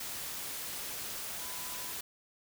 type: tone in noise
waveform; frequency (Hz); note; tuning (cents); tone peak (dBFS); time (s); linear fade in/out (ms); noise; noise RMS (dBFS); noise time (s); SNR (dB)
sine; 998; B5; +18; -50; 1.4-1.92; 5; white; -40; 0-2.01; -13
effects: none